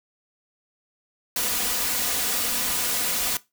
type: noise with comb filter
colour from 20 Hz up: white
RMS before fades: -25 dBFS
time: 1.36-3.37 s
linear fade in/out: 2 ms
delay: 4.1 ms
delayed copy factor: +0.6
effects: noise-tail reverb RT60 0.2 s tail -18 dB re dry